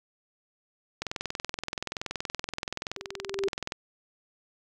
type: click train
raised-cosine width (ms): 0.2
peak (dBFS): -14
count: 58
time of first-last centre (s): 1.02-3.721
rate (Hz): 21.1
type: tone with exponential growth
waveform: sine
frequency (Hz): 392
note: G4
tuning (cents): 0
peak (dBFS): -23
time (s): 2.97-3.48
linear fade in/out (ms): 2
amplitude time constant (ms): 110
effects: none